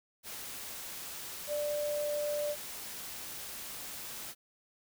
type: tone in noise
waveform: sine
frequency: 590 Hz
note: D5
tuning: 8 cents sharp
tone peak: -31 dBFS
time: 1.47-2.56 s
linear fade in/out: 50 ms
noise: white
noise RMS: -43 dBFS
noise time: 0.23-4.35 s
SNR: +9 dB
effects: none